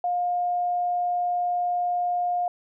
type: tone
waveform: sine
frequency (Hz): 710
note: F5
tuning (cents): +28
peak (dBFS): -22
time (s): 0.04-2.48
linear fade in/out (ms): 2
effects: none